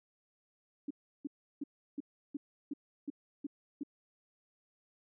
sine tone bursts, 286.1 Hz, D4, 45 cents flat, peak -35 dBFS, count 9, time 0.88-3.834 s, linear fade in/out 5 ms, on 26 ms, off 340 ms, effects none

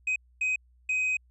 triangle tone bursts at uneven times, 2517 Hz, D#7, 19 cents sharp, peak -23 dBFS, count 3, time 0.07-0.16 / 0.41-0.56 / 0.89-1.17 s, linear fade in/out 5 ms, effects added 61 Hz sine -58 dBFS peak until 1.3 s + resampled to 24000 Hz

